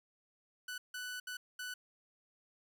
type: tone bursts at uneven times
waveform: sawtooth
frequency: 1490 Hz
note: F#6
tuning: 12 cents sharp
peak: -37 dBFS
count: 4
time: 0.68-0.78 / 0.94-1.2 / 1.27-1.37 / 1.59-1.74 s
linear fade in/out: 5 ms
effects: none